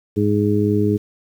harmonic tone, 103.83 Hz, G#2, in tune, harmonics 1 / 2 / 3 / 4, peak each -20 / -20 / -20 / -20 dBFS, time 0.16-0.98 s, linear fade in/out 20 ms, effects 8-bit

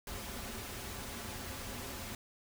pink noise with comb filter, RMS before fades -43 dBFS, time 0.07-2.15 s, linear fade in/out 2 ms, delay 6.4 ms, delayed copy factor -0.55, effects none

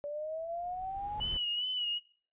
sine exponential sweep, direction up, 575 to 850 Hz, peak -35 dBFS, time 0.04-1.2 s, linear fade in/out 0 ms
brown noise with exponential growth, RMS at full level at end -38 dBFS, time 0.17-1.37 s, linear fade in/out 0 ms, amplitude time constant 260 ms
sine tone with vibrato, 2940 Hz, F#7, 12 cents flat, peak -31 dBFS, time 1.2-1.99 s, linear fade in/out 20 ms, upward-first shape sine, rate 2.5 Hz, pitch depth 54 cents each way
effects noise-tail reverb RT60 0.4 s tail -17 dB re dry + resampled to 8000 Hz

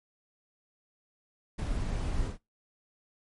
brown noise with ADSR envelope, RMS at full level -28 dBFS, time 1.58-2.38 s, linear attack 16 ms, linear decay 12 ms, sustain -3 dB, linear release 120 ms, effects noise-tail reverb RT60 0.2 s tail -21 dB re dry + MP3 48 kbps

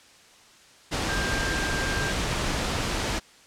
sine tone in noise, 1592 Hz, G6, 26 cents sharp, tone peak -30 dBFS, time 1.08-2.13 s, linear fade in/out 20 ms, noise pink, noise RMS -27 dBFS, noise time 0.91-3.2 s, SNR -6 dB, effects white hiss -53 dBFS RMS until 3.46 s + low-pass 7000 Hz 12 dB/octave

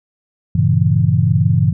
sine chord, G diminished seventh, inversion none, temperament equal, 98 / 116.54 / 138.59 / 164.81 Hz, G2 / Bb2 / Db3 / Fb3, 0 / 0 / 0 / 0 cents, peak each -16 dBFS, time 0.55-1.73 s, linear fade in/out 5 ms, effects none

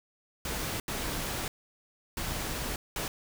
pink noise bursts at uneven times, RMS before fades -34 dBFS, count 4, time 0.45-0.8 / 0.88-1.48 / 2.17-2.76 / 2.96-3.08 s, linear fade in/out 2 ms, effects none

